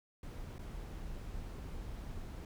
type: noise with dropouts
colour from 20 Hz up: brown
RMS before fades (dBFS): -44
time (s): 0.23-2.45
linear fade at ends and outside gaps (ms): 2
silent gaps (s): 0.583-0.591
effects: none